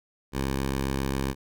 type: tone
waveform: 10% pulse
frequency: 67.4 Hz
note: C#2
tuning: 48 cents flat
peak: -18 dBFS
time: 0.32-1.35 s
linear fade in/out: 50 ms
effects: none